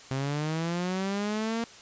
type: linear sweep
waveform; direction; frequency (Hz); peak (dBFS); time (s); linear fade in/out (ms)
sawtooth; up; 130.81 to 233.1; -24; 0.11-1.64; 0
effects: white hiss -49 dBFS RMS until 1.81 s + resampled to 16000 Hz